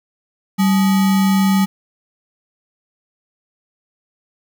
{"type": "tone with sample-and-hold", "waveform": "sine", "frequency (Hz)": 193.4, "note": "G3", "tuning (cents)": -23, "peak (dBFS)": -11, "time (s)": [0.58, 1.66], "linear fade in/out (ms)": 20, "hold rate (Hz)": 1050, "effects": []}